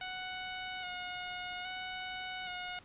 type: tone with vibrato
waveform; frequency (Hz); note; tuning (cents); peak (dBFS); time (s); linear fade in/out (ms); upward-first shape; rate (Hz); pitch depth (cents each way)
10% pulse; 732; F#5; -19; -30; 0.01-2.79; 2; square; 0.61; 21
effects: pink hiss -59 dBFS RMS until 2.84 s + resampled to 8000 Hz